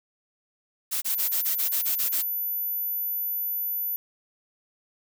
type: noise bursts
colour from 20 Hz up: blue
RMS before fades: -27 dBFS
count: 10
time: 0.91-2.226 s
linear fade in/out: 20 ms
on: 110 ms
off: 24 ms
type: tone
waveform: sine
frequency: 14000 Hz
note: A9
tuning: 10 cents flat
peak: -26 dBFS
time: 1.1-3.96 s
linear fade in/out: 0 ms
effects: none